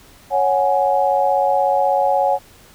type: chord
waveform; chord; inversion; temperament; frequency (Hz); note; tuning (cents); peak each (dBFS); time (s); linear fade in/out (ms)
sine; C# suspended fourth; none; equal with one note detuned; 554.4 / 740 / 836.4; C#5 / F#5 / G#5; 0 / 0 / +12; -18; 0.3-2.39; 50
effects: pink hiss -47 dBFS RMS until 2.74 s